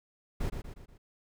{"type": "noise with echo", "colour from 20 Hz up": "brown", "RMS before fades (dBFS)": -31, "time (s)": [0.4, 0.5], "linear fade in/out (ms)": 10, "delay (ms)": 120, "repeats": 4, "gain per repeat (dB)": -6, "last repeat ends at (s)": 0.98, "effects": []}